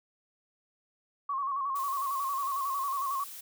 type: tone with vibrato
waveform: sine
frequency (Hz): 1100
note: C#6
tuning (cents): -14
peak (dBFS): -29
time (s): 1.29-3.24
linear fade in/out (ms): 5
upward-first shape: square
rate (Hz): 11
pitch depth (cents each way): 53
type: noise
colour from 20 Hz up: blue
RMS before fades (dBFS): -44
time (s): 1.75-3.41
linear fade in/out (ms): 10
effects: none